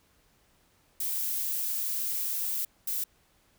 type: noise bursts at uneven times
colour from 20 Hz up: violet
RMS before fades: -31 dBFS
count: 2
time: 1-2.65 / 2.87-3.04 s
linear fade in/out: 5 ms
effects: pink hiss -66 dBFS RMS until 3.58 s